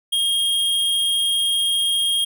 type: tone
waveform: square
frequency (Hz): 3243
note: G#7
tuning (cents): -42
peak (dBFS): -18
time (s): 0.12-2.25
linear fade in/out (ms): 10
effects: none